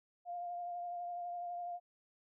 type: tone with vibrato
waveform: sine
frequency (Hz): 702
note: F5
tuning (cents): +9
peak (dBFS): -39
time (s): 0.25-1.8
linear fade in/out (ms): 50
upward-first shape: triangle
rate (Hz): 12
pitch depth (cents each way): 24
effects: none